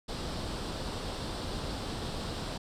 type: noise with comb filter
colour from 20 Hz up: pink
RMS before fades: -36 dBFS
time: 0.08-2.58 s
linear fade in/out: 10 ms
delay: 0.23 ms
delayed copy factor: +0.5
effects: low-pass 6000 Hz 12 dB/octave